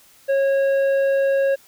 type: tone with tanh clipping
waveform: sine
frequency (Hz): 547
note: C#5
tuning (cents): -23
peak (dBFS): -17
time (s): 0.28-1.56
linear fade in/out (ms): 20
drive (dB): 8
effects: white hiss -52 dBFS RMS until 1.67 s